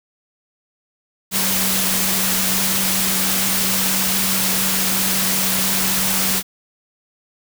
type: tone in noise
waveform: sine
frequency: 190.1 Hz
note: F#3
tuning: 47 cents sharp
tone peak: -26 dBFS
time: 1.31-6.43 s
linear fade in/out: 50 ms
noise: white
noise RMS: -19 dBFS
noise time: 1.31-6.43 s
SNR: -10 dB
effects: none